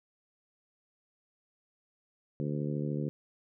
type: harmonic tone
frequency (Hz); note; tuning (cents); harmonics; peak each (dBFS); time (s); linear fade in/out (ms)
73.42; D2; 0; 2 / 3 / 4 / 5 / 6 / 7; -33 / -37 / -39 / -41 / -43 / -44; 2.4-3.09; 0
effects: none